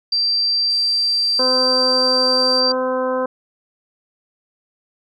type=tone; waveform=sine; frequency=4699 Hz; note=D8; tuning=in tune; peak=-15 dBFS; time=0.12-2.72 s; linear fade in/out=5 ms
type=noise; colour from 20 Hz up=violet; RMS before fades=-35 dBFS; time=0.7-2.6 s; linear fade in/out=2 ms
type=harmonic tone; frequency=256.8 Hz; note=C4; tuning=32 cents flat; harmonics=1 / 2 / 3 / 4 / 5 / 6; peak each=-26 / -19 / -32 / -25 / -31 / -33 dBFS; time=1.39-3.26 s; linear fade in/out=5 ms
effects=resampled to 24000 Hz